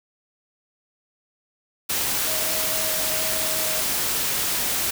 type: tone in noise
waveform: sine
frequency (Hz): 633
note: D#5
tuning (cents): +30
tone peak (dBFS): -33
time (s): 2.26-3.82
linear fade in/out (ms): 10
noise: white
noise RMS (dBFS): -24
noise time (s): 1.89-4.91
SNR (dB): -12
effects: none